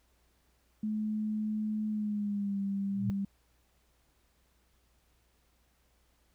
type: tone with pitch glide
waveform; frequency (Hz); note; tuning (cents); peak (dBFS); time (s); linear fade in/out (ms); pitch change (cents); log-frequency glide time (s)
sine; 214.3 to 197.65; A3 to G3; -45 to +15; -30; 0.83-3.25; 5; -140; 1.89-2.59
type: tone with exponential growth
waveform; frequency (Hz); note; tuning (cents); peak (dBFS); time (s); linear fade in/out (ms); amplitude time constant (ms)
sine; 116.54; A#2; 0; -27; 2.85-3.1; 0; 53
effects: added 60 Hz sine -70 dBFS peak until 6.34 s + pink hiss -72 dBFS RMS until 6.34 s